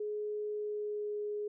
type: tone with pitch glide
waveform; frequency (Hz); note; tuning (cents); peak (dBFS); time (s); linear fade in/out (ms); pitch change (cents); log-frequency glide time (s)
sine; 420.5 to 416.9; G#4 to G#4; +22 to +7; -34; 0-1.48; 5; -15; 0.51-1.17
effects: none